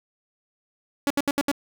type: tone bursts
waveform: sawtooth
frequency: 283.4 Hz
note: C#4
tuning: 38 cents sharp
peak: -16 dBFS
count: 5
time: 1.07-1.515 s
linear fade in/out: 0 ms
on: 33 ms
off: 70 ms
effects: none